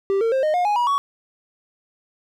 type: tone with pitch steps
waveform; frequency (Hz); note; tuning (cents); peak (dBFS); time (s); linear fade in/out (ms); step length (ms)
triangle; 392 / 455.5 / 529.3 / 615.1 / 714.8 / 830.6 / 965.2 / 1121.6; G4 / A#4 / C5 / D#5 / F5 / G#5 / B5 / C#6; 0 / -40 / +20 / -20 / +40 / 0 / -40 / +20; -15; 0.1-0.98; 0; 110
effects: none